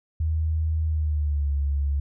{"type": "tone with pitch glide", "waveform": "sine", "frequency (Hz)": [79.2, 70.56], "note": ["D#2", "C#2"], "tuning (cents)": [31, 31], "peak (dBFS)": -21, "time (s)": [0.2, 2], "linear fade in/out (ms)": 5, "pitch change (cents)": -200, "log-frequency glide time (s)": [0.86, 1.52], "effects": []}